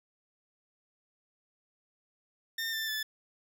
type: tone with pitch steps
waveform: 20% pulse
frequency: 1815 / 1777.6 / 1741.1 Hz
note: A#6 / A6 / A6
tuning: -47 / +17 / -19 cents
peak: -27 dBFS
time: 2.58-3.03 s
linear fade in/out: 5 ms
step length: 150 ms
effects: none